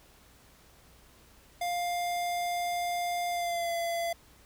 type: tone with pitch glide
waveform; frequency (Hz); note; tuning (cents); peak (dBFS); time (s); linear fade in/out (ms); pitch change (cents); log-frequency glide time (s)
square; 702 to 679.7; F5 to F5; +9 to -47; -30; 1.61-4.13; 5; -56; 3.3-3.73
effects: added 60 Hz sine -65 dBFS peak until 4.45 s + pink hiss -59 dBFS RMS until 4.45 s